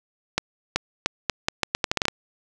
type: accelerating click train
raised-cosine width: 0.2 ms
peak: -3 dBFS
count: 13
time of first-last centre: 0.38-2.083 s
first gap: 380 ms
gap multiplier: 0.79
effects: none